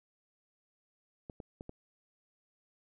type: clicks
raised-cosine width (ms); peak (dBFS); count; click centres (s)
2; -30; 4; 1.298 / 1.402 / 1.609 / 1.694
effects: none